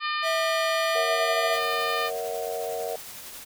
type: harmonic tone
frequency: 604 Hz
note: D5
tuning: 48 cents sharp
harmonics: 2 / 3 / 4 / 5 / 6 / 7 / 8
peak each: -28 / -32 / -34 / -36 / -38 / -39 / -40 dBFS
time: 0-2.11 s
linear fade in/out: 50 ms
type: tone with pitch glide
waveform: square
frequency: 651 to 664.3 Hz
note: E5 to E5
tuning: -22 to +13 cents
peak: -26 dBFS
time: 0.22-1.6 s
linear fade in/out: 50 ms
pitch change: +35 cents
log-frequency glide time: 0.72-1.41 s
type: chord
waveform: sine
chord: F# dominant seventh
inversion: first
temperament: equal with one note detuned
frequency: 466.2 / 554.4 / 649.8 / 740 Hz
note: A#4 / C#5 / E5 / F#5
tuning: 0 / 0 / -25 / 0 cents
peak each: -32 / -36 / -33 / -35 dBFS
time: 0.95-2.96 s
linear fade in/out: 5 ms
type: noise with tremolo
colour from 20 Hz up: white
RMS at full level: -40 dBFS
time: 1.52-3.45 s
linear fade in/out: 20 ms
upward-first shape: sine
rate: 11 Hz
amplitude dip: 25%
effects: none